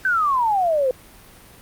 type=exponential sweep; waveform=sine; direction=down; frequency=1568 to 498 Hz; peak=-16 dBFS; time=0.05-0.91 s; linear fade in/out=2 ms; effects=pink hiss -46 dBFS RMS until 1.61 s + Opus 48 kbps